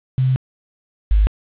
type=tone pair in turn; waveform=sine; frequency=130 / 51.59 Hz; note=C3 / G#1; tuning=-11 / -11 cents; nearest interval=octave + major third; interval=1600 cents; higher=first; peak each=-13 / -10 dBFS; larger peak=second; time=0.18-0.36 / 1.11-1.27 s; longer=first; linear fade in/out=0 ms; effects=resampled to 8000 Hz + 7-bit